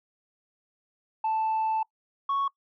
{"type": "tone pair in turn", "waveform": "sine", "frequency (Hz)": [880, 1108.7], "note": ["A5", "C#6"], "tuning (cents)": [0, 0], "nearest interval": "major third", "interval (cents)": 400, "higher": "second", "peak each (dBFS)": -22, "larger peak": "neither", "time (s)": [[1.24, 1.83], [2.29, 2.48]], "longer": "first", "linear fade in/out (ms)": 5, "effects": ["noise-tail reverb RT60 0.1 s tail -24 dB re dry", "tanh soft clip ceiling -22 dBFS"]}